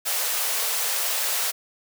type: high-pass noise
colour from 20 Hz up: white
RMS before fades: -25 dBFS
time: 0.05-1.52 s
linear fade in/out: 20 ms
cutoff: 430 Hz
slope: 96 dB/octave
effects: none